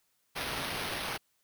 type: noise with sample-and-hold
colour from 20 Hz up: violet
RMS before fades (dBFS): -36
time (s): 0.35-1.18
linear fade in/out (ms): 20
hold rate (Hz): 7350
effects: white hiss -74 dBFS RMS until 1.43 s